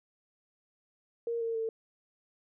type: tone with pitch steps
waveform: sine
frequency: 466.4 / 457.3 / 448.4 Hz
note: A#4 / A#4 / A4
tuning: +1 / -33 / +33 cents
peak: -30 dBFS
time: 1.27-1.69 s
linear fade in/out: 2 ms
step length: 140 ms
effects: none